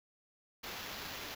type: noise with sample-and-hold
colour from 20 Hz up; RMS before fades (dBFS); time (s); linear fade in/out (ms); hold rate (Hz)
white; -44; 0.63-1.35; 10; 8820
effects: none